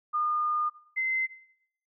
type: tone pair in turn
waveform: sine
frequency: 1217 / 2064 Hz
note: D#6 / C7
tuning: -39 / -24 cents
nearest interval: major sixth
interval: 915 cents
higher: second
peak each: -25 dBFS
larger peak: neither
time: 0.13-0.7 / 0.96-1.27 s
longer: first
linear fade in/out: 20 ms
effects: noise-tail reverb RT60 0.7 s tail -17 dB re dry